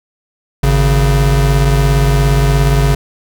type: tone pair together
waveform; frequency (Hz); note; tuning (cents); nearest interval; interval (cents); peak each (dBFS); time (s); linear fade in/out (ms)
square; 51.91 / 138.59; G#1 / C#3; 0 / 0; octave + perfect fourth; 1700; -12; 0.63-2.95; 5
effects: 8-bit